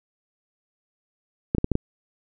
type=clicks; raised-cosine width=3 ms; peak=-8 dBFS; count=5; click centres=1.549 / 1.583 / 1.644 / 1.717 / 1.754 s; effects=none